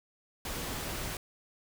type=noise; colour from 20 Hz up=pink; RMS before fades=-37 dBFS; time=0.45-1.17 s; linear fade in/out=2 ms; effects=none